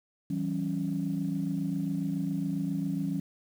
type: tone cluster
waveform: sine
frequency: 163.4 / 190.7 / 276.8 Hz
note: E3 / G3 / C#4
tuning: -15 / -47 / -2 cents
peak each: -32 / -32 / -32 dBFS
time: 0.3-3.2 s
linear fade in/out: 5 ms
effects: tanh soft clip ceiling -20 dBFS + 9-bit